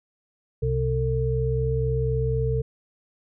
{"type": "tone cluster", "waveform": "sine", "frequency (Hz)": [65.8, 129.9, 449.6], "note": ["C2", "C3", "A4"], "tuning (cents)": [10, -12, 37], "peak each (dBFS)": [-27, -24, -26], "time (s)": [0.62, 2.62], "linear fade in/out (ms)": 10, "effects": []}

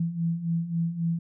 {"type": "beating tone pair", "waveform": "sine", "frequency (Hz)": [164.9, 168.6], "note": ["E3", "E3"], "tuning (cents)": [1, 39], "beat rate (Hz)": 3.7, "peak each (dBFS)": [-31, -26], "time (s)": [0, 1.19], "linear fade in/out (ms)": 5, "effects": []}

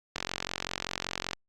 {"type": "click train", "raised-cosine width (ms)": 0.2, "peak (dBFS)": -13, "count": 54, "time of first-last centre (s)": [0.16, 1.333], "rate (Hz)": 45.2, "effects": ["Opus 48 kbps"]}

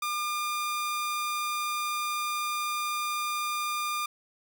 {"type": "tone", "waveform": "sawtooth", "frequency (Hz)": 1204, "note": "D6", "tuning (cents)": 43, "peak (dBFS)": -25, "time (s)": [0.02, 4.06], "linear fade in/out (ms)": 5, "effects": []}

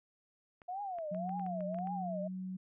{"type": "clicks", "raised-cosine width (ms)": 0.5, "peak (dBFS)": -39, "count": 10, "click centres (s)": [0.618, 0.986, 1.147, 1.293, 1.396, 1.464, 1.607, 1.745, 1.787, 1.872]}
{"type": "tone with vibrato", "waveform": "sine", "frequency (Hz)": 700, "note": "F5", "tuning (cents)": 4, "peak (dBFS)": -37, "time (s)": [0.68, 2.28], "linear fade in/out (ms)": 10, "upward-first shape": "triangle", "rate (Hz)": 1.8, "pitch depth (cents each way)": 300}
{"type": "tone with pitch glide", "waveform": "sine", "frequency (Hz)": [182.2, 186.14], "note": ["F#3", "F#3"], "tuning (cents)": [-26, 11], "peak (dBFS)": -38, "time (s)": [1.11, 2.57], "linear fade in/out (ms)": 10, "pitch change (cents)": 37, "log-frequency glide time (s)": [2.08, 2.34]}
{"effects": []}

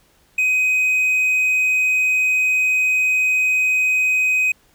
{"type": "tone", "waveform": "triangle", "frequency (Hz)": 2514, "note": "D#7", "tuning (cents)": 17, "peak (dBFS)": -13, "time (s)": [0.38, 4.52], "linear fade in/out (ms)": 5, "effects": ["pink hiss -57 dBFS RMS until 4.74 s"]}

